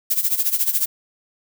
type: noise with tremolo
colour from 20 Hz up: violet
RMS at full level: -17 dBFS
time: 0.1-0.86 s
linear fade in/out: 10 ms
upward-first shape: sine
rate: 14 Hz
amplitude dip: 80%
effects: none